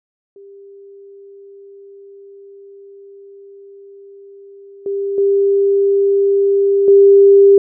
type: tone with level steps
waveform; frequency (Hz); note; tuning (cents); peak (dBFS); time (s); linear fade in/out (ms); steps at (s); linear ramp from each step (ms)
sine; 397.2; G4; +23; -36 / -17 / -10 / -4; 0.36-7.58; 2; 4.86 / 5.18 / 6.88; 2
effects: none